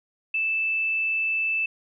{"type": "tone", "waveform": "sine", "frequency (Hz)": 2637, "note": "E7", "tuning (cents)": 0, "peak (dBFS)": -22, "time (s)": [0.34, 1.66], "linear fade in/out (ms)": 5, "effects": []}